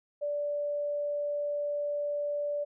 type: tone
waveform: sine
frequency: 583 Hz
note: D5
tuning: 13 cents flat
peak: -29 dBFS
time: 0.21-2.65 s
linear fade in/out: 20 ms
effects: none